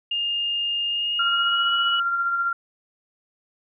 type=tone with pitch glide; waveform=sine; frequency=2824 to 2927 Hz; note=F7 to F#7; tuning=+19 to -19 cents; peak=-22 dBFS; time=0.11-2 s; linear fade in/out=5 ms; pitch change=+62 cents; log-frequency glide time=0.87-1.74 s
type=tone with tremolo; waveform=sine; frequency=1383 Hz; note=F6; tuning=17 cents flat; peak=-19 dBFS; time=1.19-2.53 s; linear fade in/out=5 ms; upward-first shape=sine; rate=15 Hz; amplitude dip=35%
effects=none